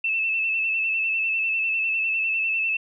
sine tone with vibrato, 2645 Hz, E7, 5 cents sharp, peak -21 dBFS, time 0.04-2.77 s, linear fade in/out 5 ms, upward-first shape square, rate 10 Hz, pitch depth 29 cents each way, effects none

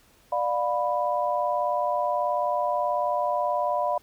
sine chord, B diminished, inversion first, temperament just, 592.7 / 711.2 / 987.8 Hz, D5 / F5 / B5, +16 / +31 / 0 cents, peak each -27 dBFS, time 0.32-3.98 s, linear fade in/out 5 ms, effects pink hiss -59 dBFS RMS until 4.02 s

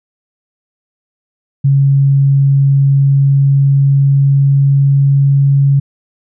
sine tone with pitch glide, 138.3 to 139.1 Hz, C#3 to C#3, -4 to +6 cents, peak -6 dBFS, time 1.64-5.8 s, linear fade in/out 10 ms, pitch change +10 cents, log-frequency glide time 2.77-5.54 s, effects none

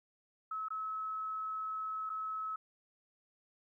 sine tone with dropouts, 1292 Hz, E6, 35 cents flat, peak -36 dBFS, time 0.51-2.56 s, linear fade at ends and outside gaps 5 ms, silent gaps 0.685-0.704 / 2.095-2.099 s, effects 13-bit

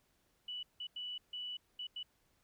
sine tone bursts at uneven times, 2960 Hz, F#7, in tune, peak -40 dBFS, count 6, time 0.48-0.63 / 0.8-0.87 / 0.96-1.18 / 1.33-1.57 / 1.79-1.87 / 1.96-2.03 s, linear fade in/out 5 ms, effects pink hiss -75 dBFS RMS until 2.43 s

